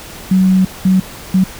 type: tone bursts at uneven times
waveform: sine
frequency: 187.6 Hz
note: F#3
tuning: 24 cents sharp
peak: -7 dBFS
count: 3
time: 0.31-0.65 / 0.85-1 / 1.34-1.44 s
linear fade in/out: 5 ms
effects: pink hiss -32 dBFS RMS until 1.59 s